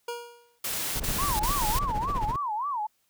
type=tone with exponential decay; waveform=25% pulse; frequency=475.5 Hz; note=A#4; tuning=34 cents sharp; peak=-26 dBFS; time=0.08-0.59 s; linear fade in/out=5 ms; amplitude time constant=110 ms
type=noise bursts; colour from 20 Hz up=white; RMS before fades=-31 dBFS; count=3; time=0.64-1.79 s; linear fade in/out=5 ms; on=360 ms; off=35 ms
type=noise with tremolo; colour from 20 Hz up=brown; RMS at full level=-28 dBFS; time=0.95-2.36 s; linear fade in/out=2 ms; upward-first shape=sine; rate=15 Hz; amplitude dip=70%
type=tone with vibrato; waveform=sine; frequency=987 Hz; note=B5; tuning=1 cent flat; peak=-27 dBFS; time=1.18-2.87 s; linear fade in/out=10 ms; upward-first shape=sine; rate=3.5 Hz; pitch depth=290 cents each way
effects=white hiss -71 dBFS RMS until 3.09 s